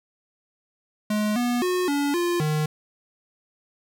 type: tone with pitch steps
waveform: square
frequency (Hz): 211.1 / 243 / 363.1 / 285.5 / 348.6 / 153.1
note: G#3 / B3 / F#4 / D4 / F4 / D#3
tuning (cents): +29 / -28 / -33 / -49 / -3 / -28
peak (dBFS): -22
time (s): 1.1-2.66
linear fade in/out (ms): 5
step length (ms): 260
effects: none